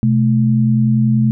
sine tone pair together, 126.67 / 217.2 Hz, B2 / A3, +44 / -22 cents, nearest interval major sixth, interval 934 cents, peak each -13 dBFS, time 0.03-1.31 s, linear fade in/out 0 ms, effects none

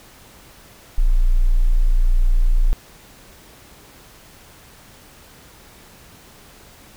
sine tone, 29.38 Hz, A#0, 14 cents sharp, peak -11 dBFS, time 0.98-2.73 s, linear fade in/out 0 ms, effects pink hiss -46 dBFS RMS until 6.96 s

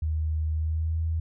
sine tone with pitch glide, 78.2 to 81.1 Hz, D#2 to E2, +9 to -28 cents, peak -24 dBFS, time 0.02-1.2 s, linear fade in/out 5 ms, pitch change +63 cents, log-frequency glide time 0.53-1.01 s, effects none

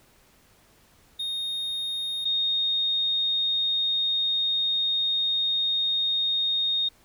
triangle / sine tone pair in turn, 3700 / 3700 Hz, A#7 / A#7, -14 / -14 cents, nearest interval unison, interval 0 cents, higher neither, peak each -26 / -22 dBFS, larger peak second, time 1.19-2.25 / 2.25-6.89 s, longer second, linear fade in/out 10 ms, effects pink hiss -59 dBFS RMS until 7.04 s

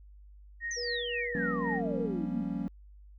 sine tone with tremolo, 1864.7 Hz, A#6, in tune, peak -32 dBFS, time 0.6-1.82 s, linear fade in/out 50 ms, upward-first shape sine, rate 3.8 Hz, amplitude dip 75%
sine exponential sweep, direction down, 6290 to 210 Hz, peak -35 dBFS, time 0.71-2.43 s, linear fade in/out 2 ms
sine tone with pitch glide, 482.1 to 460.1 Hz, B4 to A#4, -42 to -23 cents, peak -35 dBFS, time 0.76-2.07 s, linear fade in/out 20 ms, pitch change -81 cents, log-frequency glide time 1.55-1.75 s
triangle chord, G half-diminished seventh, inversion third, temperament equal, 174.61 / 196 / 233.1 / 277.2 Hz, F3 / G3 / Bb3 / Db4, 0 / 0 / 0 / 0 cents, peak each -35 dBFS, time 1.35-2.68 s, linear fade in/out 0 ms
effects added 50 Hz sine -50 dBFS peak until 3.18 s

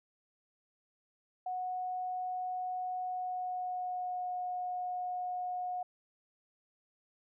sine tone with pitch glide, 734 to 725.2 Hz, F#5 to F#5, -14 to -35 cents, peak -34 dBFS, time 1.46-5.83 s, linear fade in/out 5 ms, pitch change -21 cents, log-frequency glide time 3.03-4.35 s, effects none

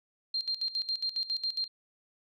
sine tone with tremolo, 4186 Hz, C8, in tune, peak -28 dBFS, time 0.34-1.68 s, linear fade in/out 5 ms, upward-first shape square, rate 7.3 Hz, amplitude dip 80%, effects none

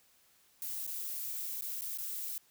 violet noise with dropouts, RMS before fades -39 dBFS, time 0.62-2.38 s, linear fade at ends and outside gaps 0 ms, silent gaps 0.866-0.876 / 1.61-1.622 / 1.81-1.819 / 1.975-1.985 s, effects white hiss -67 dBFS RMS until 2.5 s

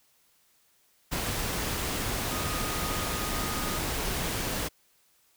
sine tone in noise, 1240 Hz, D#6, 6 cents flat, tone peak -38 dBFS, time 2.3-3.79 s, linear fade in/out 20 ms, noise pink, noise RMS -31 dBFS, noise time 1.11-4.69 s, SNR -10 dB, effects white hiss -66 dBFS RMS until 5.36 s

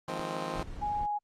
10% pulse chord, F minor seventh, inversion third, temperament just, 157.15 / 174.61 / 209.5 / 261.9 Hz, Eb3 / F3 / Ab3 / C4, +18 / 0 / +15 / +2 cents, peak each -31 / -31 / -34 / -32 dBFS, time 0.08-0.63 s, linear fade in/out 2 ms
click, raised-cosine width 3 ms, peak -32 dBFS, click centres 0.198 s
brown noise, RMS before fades -41 dBFS, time 0.53-1.07 s, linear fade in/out 20 ms
sine tone, 830.6 Hz, G#5, in tune, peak -29 dBFS, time 0.81-1.19 s, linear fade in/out 20 ms
effects low-pass 8000 Hz 12 dB/octave + Opus 24 kbps

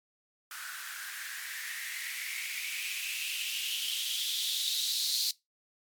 violet noise with band-pass filter sweep, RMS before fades -35 dBFS, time 0.51-5.31 s, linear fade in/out 2 ms, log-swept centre 1400 to 4300 Hz, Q 5.6, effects noise-tail reverb RT60 0.2 s tail -21 dB re dry + MP3 96 kbps

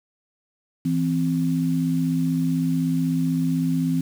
sine tone pair together, 164.5 / 260.5 Hz, E3 / C4, -3 / -7 cents, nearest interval minor sixth, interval 796 cents, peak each -22 dBFS, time 0.85-4.01 s, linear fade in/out 5 ms, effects 7-bit

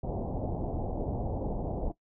pink low-pass noise, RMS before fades -33 dBFS, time 0.03-1.92 s, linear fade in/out 10 ms, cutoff 810 Hz, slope 48 dB/octave, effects noise-tail reverb RT60 0.1 s tail -17 dB re dry

